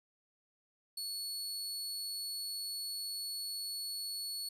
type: tone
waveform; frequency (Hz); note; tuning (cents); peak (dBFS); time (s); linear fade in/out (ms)
sawtooth; 4402; C#8; -13; -35; 0.97-4.49; 5
effects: resampled to 32000 Hz